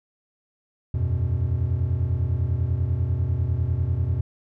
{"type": "chord", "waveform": "triangle", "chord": "E suspended second", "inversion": "none", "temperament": "equal", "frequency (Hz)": [82.41, 92.5, 123.47], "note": ["E2", "F#2", "B2"], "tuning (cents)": [0, 0, 0], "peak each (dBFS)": -23, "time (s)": [0.94, 4.21], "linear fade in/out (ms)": 5, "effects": ["tanh soft clip ceiling -10 dBFS"]}